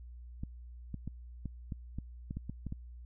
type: clicks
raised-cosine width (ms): 5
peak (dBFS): -26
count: 11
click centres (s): 0.435 / 0.943 / 1.076 / 1.457 / 1.722 / 1.986 / 2.309 / 2.37 / 2.496 / 2.667 / 2.724
effects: added 60 Hz sine -46 dBFS peak until 3.05 s